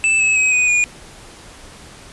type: tone with pitch steps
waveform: square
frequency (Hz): 2637 / 2587 / 2538 / 2490 / 2443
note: E7 / E7 / D#7 / D#7 / D#7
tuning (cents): 0 / -33 / +34 / +1 / -32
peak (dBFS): -13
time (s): 0.04-0.84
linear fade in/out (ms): 0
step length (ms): 160
effects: pink hiss -40 dBFS RMS until 2.12 s + resampled to 24000 Hz